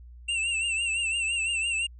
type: tone with vibrato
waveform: square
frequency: 2714 Hz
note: E7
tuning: 50 cents sharp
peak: -26 dBFS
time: 0.28-1.87 s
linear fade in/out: 10 ms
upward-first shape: triangle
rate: 5.9 Hz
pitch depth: 81 cents each way
effects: added 60 Hz sine -44 dBFS peak until 1.99 s + resampled to 24000 Hz